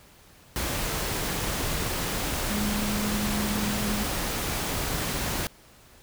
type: tone in noise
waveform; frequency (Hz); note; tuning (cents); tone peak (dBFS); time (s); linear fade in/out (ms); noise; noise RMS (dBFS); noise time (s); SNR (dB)
sine; 208; G#3; +3; -28; 2.5-4.03; 0; pink; -29; 0.56-5.47; -2
effects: pink hiss -54 dBFS RMS until 6.02 s